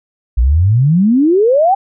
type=exponential sweep; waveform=sine; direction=up; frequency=55 to 807 Hz; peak=-7 dBFS; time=0.37-1.75 s; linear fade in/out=10 ms; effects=none